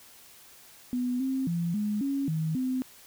sine tone with pitch steps, 248 / 264.6 / 170.4 / 209.2 / 276.5 / 158.5 / 257.2 Hz, B3 / C4 / F3 / G#3 / C#4 / D#3 / C4, +7 / +20 / -42 / +13 / -4 / +32 / -30 cents, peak -26 dBFS, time 0.93-2.82 s, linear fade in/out 0 ms, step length 270 ms, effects white hiss -53 dBFS RMS until 3.06 s

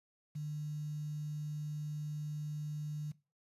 sine tone with quantisation, 150 Hz, D3, 37 cents sharp, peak -37 dBFS, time 0.35-3.12 s, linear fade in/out 10 ms, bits 10, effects noise-tail reverb RT60 0.3 s tail -19 dB re dry + resampled to 32000 Hz

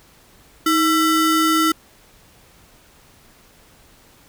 square ring-modulated tone, 830.6 Hz, G#5, in tune, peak -12 dBFS, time 0.66-1.72 s, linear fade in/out 5 ms, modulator 513 Hz, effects pink hiss -51 dBFS RMS until 4.28 s

